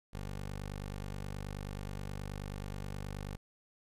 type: tone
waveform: 15% pulse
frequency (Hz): 49.4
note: G1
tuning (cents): +14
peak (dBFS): -33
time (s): 0.13-3.37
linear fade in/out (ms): 10
effects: resampled to 32000 Hz + 12-bit